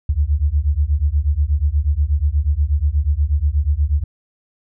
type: beating tone pair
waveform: sine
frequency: 69.3 / 77.6 Hz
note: C#2 / D#2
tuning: 0 / -4 cents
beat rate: 8.3 Hz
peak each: -17 dBFS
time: 0.09-4.04 s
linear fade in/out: 5 ms
effects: none